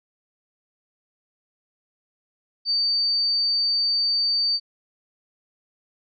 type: tone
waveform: sine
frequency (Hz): 4600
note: D8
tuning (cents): -37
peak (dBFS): -19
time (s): 2.65-4.6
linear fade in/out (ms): 50
effects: none